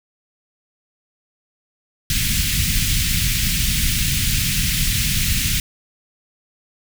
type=band-stop noise; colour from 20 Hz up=pink; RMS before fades=-19 dBFS; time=2.1-5.6 s; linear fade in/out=2 ms; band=190 to 2100 Hz; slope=24 dB/octave; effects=none